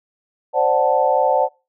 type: chord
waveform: sine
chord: D dominant seventh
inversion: third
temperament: equal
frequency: 523.3 / 587.3 / 740 / 880 Hz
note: C5 / D5 / F#5 / A5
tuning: 0 / 0 / 0 / 0 cents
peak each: -19 dBFS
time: 0.53-1.49 s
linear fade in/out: 50 ms
effects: noise-tail reverb RT60 0.3 s tail -26 dB re dry